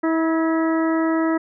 harmonic tone with a mistuned harmonic, 323.5 Hz, E4, 32 cents flat, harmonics 1 / 2 / 3 / 4 / 5 / 6, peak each -18 / -26 / -30 / -29 / -34 / -33 dBFS, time 0.03-1.38 s, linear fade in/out 10 ms, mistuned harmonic 5, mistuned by +41 cents, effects none

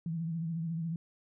sine tone with vibrato, 164.81 Hz, E3, in tune, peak -32 dBFS, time 0.06-0.96 s, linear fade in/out 2 ms, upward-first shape triangle, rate 14 Hz, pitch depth 74 cents each way, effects none

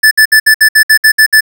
square tone bursts, 1747 Hz, A6, 13 cents flat, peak -3 dBFS, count 10, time 0.03-1.408 s, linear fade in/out 10 ms, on 82 ms, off 62 ms, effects 7-bit

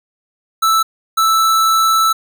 square tone bursts at uneven times, 1318.5 Hz, E6, in tune, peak -11 dBFS, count 2, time 0.62-0.83 / 1.17-2.13 s, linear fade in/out 10 ms, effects none

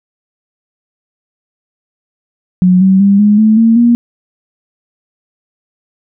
sine tone with pitch steps, 182.3 / 190.48 / 199.03 / 208 / 217.3 / 227 / 237.2 Hz, F#3 / G3 / G3 / G#3 / A3 / A#3 / A#3, -25 / -49 / +27 / +3 / -21 / -46 / +30 cents, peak -4 dBFS, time 2.62-3.95 s, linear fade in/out 0 ms, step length 190 ms, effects none

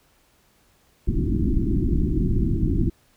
pink low-pass noise, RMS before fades -21 dBFS, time 1.07-2.9 s, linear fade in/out 5 ms, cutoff 360 Hz, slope 96 dB/octave, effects pink hiss -61 dBFS RMS until 3.16 s

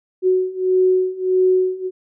sine beating tone pair, 370 / 371.6 Hz, F#4 / F#4, 0 / +7 cents, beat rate 1.6 Hz, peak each -18 / -16 dBFS, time 0.22-1.91 s, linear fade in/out 50 ms, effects none

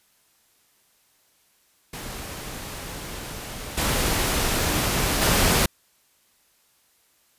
pink noise with level steps, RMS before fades -35 / -23 / -19 dBFS, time 1.93-5.66 s, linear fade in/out 5 ms, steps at 3.77 / 5.21 s, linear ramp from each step 10 ms, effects white hiss -63 dBFS RMS until 7.38 s + resampled to 32000 Hz

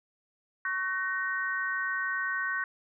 sine chord, F# major, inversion second, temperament equal with one note detuned, 1108.7 / 1518.1 / 1864.7 Hz, C#6 / F#6 / A#6, 0 / +44 / 0 cents, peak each -36 / -31 / -33 dBFS, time 0.65-2.64 s, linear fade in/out 2 ms, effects none

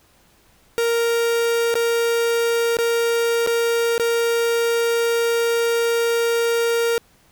45% pulse tone with dropouts, 465.8 Hz, A#4, 1 cent flat, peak -17 dBFS, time 0.78-6.98 s, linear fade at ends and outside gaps 0 ms, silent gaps 1.741-1.754 / 2.769-2.787 / 3.464-3.473 / 3.98-3.997 s, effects pink hiss -56 dBFS RMS until 7.31 s

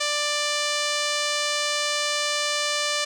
5% pulse tone with low-pass filter, 590 Hz, D5, 8 cents sharp, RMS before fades -25 dBFS, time 0-3.05 s, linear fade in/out 10 ms, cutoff 9100 Hz, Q 0.65, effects none

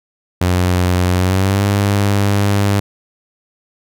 sawtooth tone with pitch glide, 90.2 to 100.66 Hz, F#2 to G2, -44 to +46 cents, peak -8 dBFS, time 0.41-2.8 s, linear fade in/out 5 ms, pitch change +190 cents, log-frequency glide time 1.13-1.65 s, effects none

